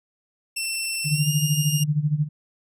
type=tone with pitch glide; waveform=15% pulse; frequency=2690 to 2827 Hz; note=E7 to F7; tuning=+34 to +20 cents; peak=-18 dBFS; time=0.56-1.84 s; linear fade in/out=10 ms; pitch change=+86 cents; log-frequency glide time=1.1-1.29 s
type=tone with tremolo; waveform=sine; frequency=149.7 Hz; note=D3; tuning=33 cents sharp; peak=-16 dBFS; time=1.04-2.29 s; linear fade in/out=50 ms; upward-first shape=sine; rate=13 Hz; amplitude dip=80%
effects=none